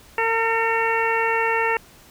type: harmonic tone with a mistuned harmonic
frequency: 454.2 Hz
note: A#4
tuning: 45 cents flat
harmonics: 1 / 2 / 3 / 4 / 5 / 6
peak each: -24 / -23 / -28 / -25 / -28 / -28 dBFS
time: 0.18-1.77 s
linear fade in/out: 2 ms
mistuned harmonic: 5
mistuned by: -31 cents
effects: pink hiss -49 dBFS RMS until 2.1 s